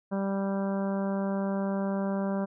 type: harmonic tone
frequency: 196 Hz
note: G3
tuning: in tune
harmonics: 1 / 2 / 3 / 4 / 5 / 6 / 7 / 8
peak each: -28 / -37 / -34 / -42 / -41 / -47 / -47 / -48 dBFS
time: 0.11-2.46 s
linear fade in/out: 20 ms
effects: none